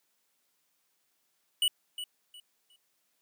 square tone with echo, 2946 Hz, F#7, 8 cents flat, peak -24 dBFS, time 1.62-1.68 s, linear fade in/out 2 ms, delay 360 ms, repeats 3, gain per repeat -12 dB, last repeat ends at 2.76 s, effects white hiss -75 dBFS RMS until 3.21 s + high-pass 150 Hz 12 dB/octave

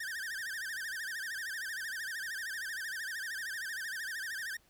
45% pulse tone with vibrato, 1688 Hz, G#6, 28 cents sharp, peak -37 dBFS, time 0-4.57 s, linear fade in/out 5 ms, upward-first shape sine, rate 13 Hz, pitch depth 180 cents each way, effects pink hiss -68 dBFS RMS until 4.69 s

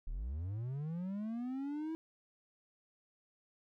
triangle linear sweep, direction up, 30.35 to 326.7 Hz, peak -35 dBFS, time 0.07-1.95 s, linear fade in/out 0 ms, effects none

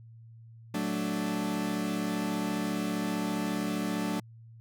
40% pulse chord, D major, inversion first, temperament equal, 185 / 220 / 293.7 Hz, F#3 / A3 / D4, 0 / 0 / 0 cents, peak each -33 dBFS, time 0.74-4.2 s, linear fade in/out 5 ms, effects added 114 Hz sine -48 dBFS peak until 4.6 s

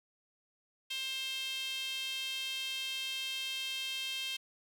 sawtooth tone with high-pass filter, 529 Hz, C5, 19 cents sharp, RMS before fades -38 dBFS, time 0.9-4.37 s, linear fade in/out 10 ms, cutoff 3000 Hz, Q 5.9, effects none

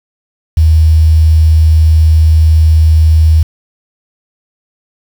sine tone with quantisation, 79.2 Hz, D#2, 31 cents sharp, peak -3 dBFS, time 0.57-3.43 s, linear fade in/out 5 ms, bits 5, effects none

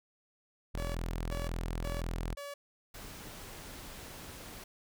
sawtooth tone, 41.89 Hz, E1, 29 cents sharp, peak -30 dBFS, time 0.74-2.35 s, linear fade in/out 10 ms
sawtooth tone bursts, 570 Hz, C#5, 48 cents sharp, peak -37 dBFS, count 4, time 0.78-2.54 s, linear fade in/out 5 ms, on 170 ms, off 360 ms
pink noise, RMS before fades -47 dBFS, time 2.94-4.64 s, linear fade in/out 5 ms
effects none

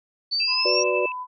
sine exponential sweep, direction up, 4465 to 5700 Hz, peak -21 dBFS, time 0.31-0.84 s, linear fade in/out 20 ms
sine tone with tremolo, 2637 Hz, E7, in tune, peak -23 dBFS, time 0.4-1.12 s, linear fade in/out 2 ms, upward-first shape triangle, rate 11 Hz, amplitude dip 65%
sine tone with pitch glide, 1021 to 1002.3 Hz, C6 to B5, -43 to +25 cents, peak -29 dBFS, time 0.47-1.27 s, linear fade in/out 50 ms, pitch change -32 cents, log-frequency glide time 0.89-0.97 s
sine chord, B minor, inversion second, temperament equal, 370 / 493.9 / 587.3 Hz, F#4 / B4 / D5, 0 / 0 / 0 cents, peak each -25 dBFS, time 0.65-1.06 s, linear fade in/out 5 ms
effects none

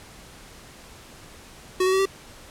square tone with pitch steps, 370 / 376 / 382.2 / 388.4 Hz, F#4 / F#4 / G4 / G4, 0 / +28 / -44 / -16 cents, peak -19 dBFS, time 1.8-2.056 s, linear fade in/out 5 ms, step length 64 ms, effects pink hiss -46 dBFS RMS until 2.5 s + low-pass 11000 Hz 12 dB/octave

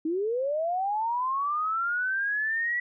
sine linear sweep, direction up, 305.2 to 1953 Hz, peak -25 dBFS, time 0.05-2.8 s, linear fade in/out 5 ms, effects none

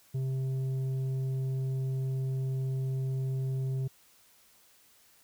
sine tone with tanh clipping, 132.2 Hz, C3, 18 cents sharp, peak -30 dBFS, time 0.14-3.88 s, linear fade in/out 10 ms, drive 6 dB, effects white hiss -62 dBFS RMS until 5.23 s

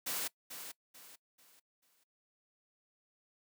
white noise with echo, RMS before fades -37 dBFS, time 0.06-0.28 s, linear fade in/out 10 ms, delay 440 ms, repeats 4, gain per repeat -9 dB, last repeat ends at 2.04 s, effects noise-tail reverb RT60 0.1 s tail -21 dB re dry + high-pass 200 Hz 12 dB/octave

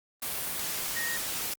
sine tone in noise, 1864.7 Hz, A#6, in tune, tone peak -32 dBFS, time 0.96-1.17 s, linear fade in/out 5 ms, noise white, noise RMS -33 dBFS, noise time 0.22-1.54 s, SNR -2 dB, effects Opus 32 kbps

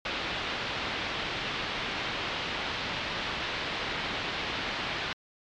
white low-pass noise, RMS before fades -33 dBFS, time 0.05-5.13 s, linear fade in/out 2 ms, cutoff 3800 Hz, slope 24 dB/octave, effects low-pass 6000 Hz 12 dB/octave + MP3 96 kbps

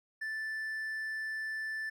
triangle tone, 1760 Hz, A6, in tune, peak -33 dBFS, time 0.21-1.9 s, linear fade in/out 10 ms, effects none

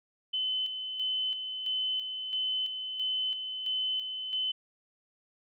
sine tone with tremolo, 3038 Hz, F#7, 45 cents sharp, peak -28 dBFS, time 0.33-4.52 s, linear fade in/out 10 ms, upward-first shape square, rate 1.5 Hz, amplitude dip 50%, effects none

